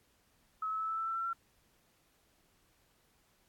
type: tone with pitch steps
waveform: sine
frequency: 1287 / 1296.7 / 1306.5 / 1316.3 / 1326.2 / 1336.2 / 1346.3 / 1356.5 Hz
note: E6 / E6 / E6 / E6 / E6 / E6 / E6 / E6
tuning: -42 / -29 / -16 / -3 / +10 / +23 / +36 / +49 cents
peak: -33 dBFS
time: 0.62-1.332 s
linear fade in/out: 5 ms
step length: 89 ms
effects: pink hiss -71 dBFS RMS until 3.48 s + AAC 64 kbps